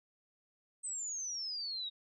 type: exponential sweep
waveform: sine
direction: down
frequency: 8290 to 3756 Hz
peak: -37 dBFS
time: 0.83-1.9 s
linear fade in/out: 20 ms
effects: none